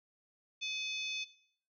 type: harmonic tone with a mistuned harmonic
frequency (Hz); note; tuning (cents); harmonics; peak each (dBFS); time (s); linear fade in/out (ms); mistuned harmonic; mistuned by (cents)
880; A5; 0; 3 / 4 / 5 / 6 / 7; -39 / -38 / -48 / -53 / -47; 0.61-1.25; 20; 3; -69
effects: noise-tail reverb RT60 0.6 s tail -18 dB re dry